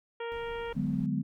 harmonic tone, 466.2 Hz, A#4, in tune, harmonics 1 / 2 / 3 / 4 / 5 / 6 / 7, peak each -35 / -41 / -45 / -47 / -49 / -51 / -52 dBFS, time 0.2-0.73 s, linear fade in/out 5 ms
brown noise, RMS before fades -49 dBFS, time 0.32-1.06 s, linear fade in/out 0 ms
sine chord, G# half-diminished seventh, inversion second, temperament just, 149.51 / 186.89 / 207.7 / 249.2 Hz, D3 / F#3 / G#3 / B3, +31 / +18 / 0 / +16 cents, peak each -33 dBFS, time 0.75-1.23 s, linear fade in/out 20 ms
effects none

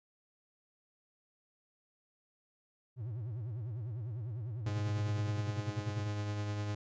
triangle tone with vibrato, 114.1 Hz, A#2, 37 cents flat, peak -35 dBFS, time 2.96-6.1 s, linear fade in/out 50 ms, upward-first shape sine, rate 10 Hz, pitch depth 220 cents each way
45% pulse tone with tremolo, 103.83 Hz, G#2, in tune, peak -33 dBFS, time 4.66-6.75 s, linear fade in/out 5 ms, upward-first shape triangle, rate 9.9 Hz, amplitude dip 35%
effects resampled to 16000 Hz

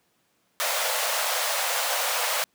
pink high-pass noise, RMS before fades -26 dBFS, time 0.6-2.44 s, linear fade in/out 0 ms, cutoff 500 Hz, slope 96 dB/octave, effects pink hiss -68 dBFS RMS until 2.54 s + high-pass 150 Hz 12 dB/octave

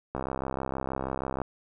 click train, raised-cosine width 1 ms, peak -17 dBFS, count 85, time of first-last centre 0.15-1.417 s, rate 66.3 Hz, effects none

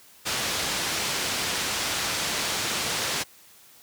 white low-pass noise, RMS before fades -28 dBFS, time 0.25-3.24 s, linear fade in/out 20 ms, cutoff 6000 Hz, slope 12 dB/octave, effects white hiss -53 dBFS RMS until 3.82 s + high-pass 60 Hz 12 dB/octave

